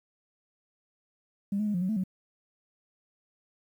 sine tone with pitch steps, 200 / 212 / 207.9 / 176.6 / 185.8 / 219.3 / 186.8 Hz, G3 / G#3 / G#3 / F3 / F#3 / A3 / F#3, +35 / +36 / +2 / +20 / +7 / -6 / +17 cents, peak -25 dBFS, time 1.52-2.038 s, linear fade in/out 5 ms, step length 74 ms, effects tanh soft clip ceiling -21 dBFS + 10-bit

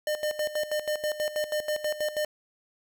square tone with tremolo, 605 Hz, D#5, 49 cents flat, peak -26 dBFS, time 0.07-2.25 s, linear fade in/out 2 ms, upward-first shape square, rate 6.2 Hz, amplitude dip 75%, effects none

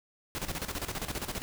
pink noise with tremolo, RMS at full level -34 dBFS, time 0.35-1.42 s, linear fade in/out 0 ms, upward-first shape square, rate 15 Hz, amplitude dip 70%, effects none

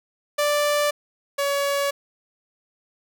sawtooth tone pair in turn, 587.3 / 563.7 Hz, D5 / C#5, 0 / +29 cents, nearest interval minor second, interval 71 cents, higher first, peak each -15 / -17 dBFS, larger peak first, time 0.38-0.91 / 1.38-1.91 s, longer neither, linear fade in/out 10 ms, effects none

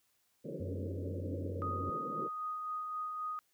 white band-pass noise, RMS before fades -43 dBFS, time 0.44-2.29 s, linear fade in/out 20 ms, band 130 to 560 Hz, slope 96 dB/octave
harmonic tone, 92.5 Hz, F#2, in tune, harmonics 1 / 3 / 5 / 6, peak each -38 / -48 / -52 / -56 dBFS, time 0.6-1.9 s, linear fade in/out 5 ms
sine tone with tremolo, 1244.5 Hz, D#6, in tune, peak -35 dBFS, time 1.62-3.39 s, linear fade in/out 0 ms, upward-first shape sine, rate 3.8 Hz, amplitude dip 30%
effects white hiss -75 dBFS RMS until 3.53 s

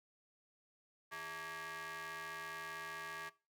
sawtooth ring-modulated tone, 247.7 Hz, B3, 5 cents sharp, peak -37 dBFS, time 1.11-3.3 s, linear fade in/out 20 ms, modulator 1400 Hz, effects noise-tail reverb RT60 0.3 s tail -19 dB re dry + high-pass 150 Hz 12 dB/octave

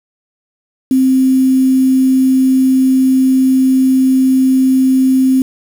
sine tone with quantisation, 261.6 Hz, C4, in tune, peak -7 dBFS, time 0.91-5.42 s, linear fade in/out 2 ms, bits 5, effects none

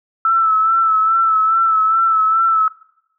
sine tone with vibrato, 1318.5 Hz, E6, in tune, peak -11 dBFS, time 0.25-2.68 s, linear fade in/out 2 ms, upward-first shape sine, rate 2.4 Hz, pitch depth 37 cents each way, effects noise-tail reverb RT60 0.8 s tail -21 dB re dry

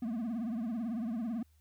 triangle tone with vibrato, 229 Hz, A#3, 31 cents flat, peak -31 dBFS, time 0.02-1.43 s, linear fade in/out 5 ms, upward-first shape triangle, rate 18 Hz, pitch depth 180 cents each way, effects added 76 Hz sine -63 dBFS peak until 1.6 s + white hiss -75 dBFS RMS until 1.6 s

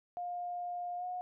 sine tone with pitch glide, 708 to 724.1 Hz, F5 to F#5, +23 to -38 cents, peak -36 dBFS, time 0.17-1.21 s, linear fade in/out 0 ms, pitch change +39 cents, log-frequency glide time 0.97-1.05 s, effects none

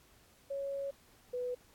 sine tone pair in turn, 554.4 / 495.2 Hz, C#5 / B4, 0 / +5 cents, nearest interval major second, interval 195 cents, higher first, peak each -35 / -34 dBFS, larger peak second, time 0.5-0.91 / 1.33-1.55 s, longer first, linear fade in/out 10 ms, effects pink hiss -64 dBFS RMS until 1.74 s + AAC 64 kbps

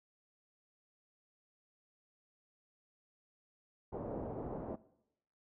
white low-pass noise, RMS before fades -42 dBFS, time 3.92-4.76 s, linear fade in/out 10 ms, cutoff 690 Hz, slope 24 dB/octave, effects noise-tail reverb RT60 0.8 s tail -19 dB re dry

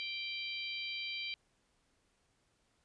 harmonic tone, 784 Hz, G5, in tune, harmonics 3 / 4 / 5 / 6, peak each -41 / -43 / -45 / -47 dBFS, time 0-1.34 s, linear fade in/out 0 ms, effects pink hiss -75 dBFS RMS until 2.84 s + resampled to 22050 Hz

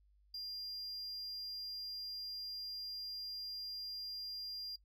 triangle tone, 4800 Hz, D8, 37 cents sharp, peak -40 dBFS, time 0.34-4.76 s, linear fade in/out 5 ms, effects noise-tail reverb RT60 0.1 s tail -22 dB re dry + added 50 Hz sine -66 dBFS peak until 4.84 s

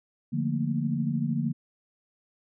sine chord, Bb major seventh, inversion first, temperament equal, 146.83 / 174.61 / 220 / 233.1 Hz, D3 / F3 / A3 / Bb3, 0 / 0 / 0 / 0 cents, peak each -29 / -32 / -34 / -29 dBFS, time 0.32-1.53 s, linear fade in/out 20 ms, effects none

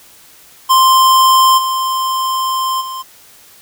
square tone with level steps, 1046.5 Hz, C6, in tune, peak -7 / -15 / -23 dBFS, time 0.69-3.03 s, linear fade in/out 20 ms, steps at 1.57 / 2.8 s, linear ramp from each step 20 ms, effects white hiss -43 dBFS RMS until 3.61 s

